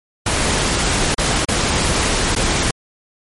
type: noise with dropouts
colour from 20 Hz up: pink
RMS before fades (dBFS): -17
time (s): 0.26-2.71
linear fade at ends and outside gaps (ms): 5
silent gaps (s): 1.146-1.18 / 1.451-1.484 / 2.352-2.361
effects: MP3 48 kbps